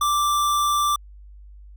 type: tone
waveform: square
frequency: 1174.7 Hz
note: D6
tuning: in tune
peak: -19 dBFS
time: 0.01-0.96 s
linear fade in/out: 5 ms
effects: added 50 Hz sine -41 dBFS peak until 1.76 s